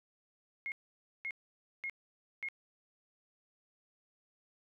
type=tone bursts; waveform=sine; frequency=2154 Hz; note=C7; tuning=50 cents sharp; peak=-36 dBFS; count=4; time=0.66-2.486 s; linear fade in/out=0 ms; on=59 ms; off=530 ms; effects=none